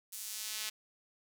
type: tone with high-pass filter sweep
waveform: sawtooth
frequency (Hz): 215.3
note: A3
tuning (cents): -37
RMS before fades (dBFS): -41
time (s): 0.12-0.7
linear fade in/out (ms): 10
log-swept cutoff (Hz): 8700 to 3000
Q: 0.77
effects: none